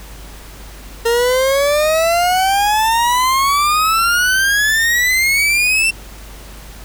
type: exponential sweep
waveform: 40% pulse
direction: up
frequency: 458.7 to 2708 Hz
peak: -11 dBFS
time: 1.05-5.91 s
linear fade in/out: 10 ms
effects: added 50 Hz sine -34 dBFS peak until 6.84 s + pink hiss -38 dBFS RMS until 6.84 s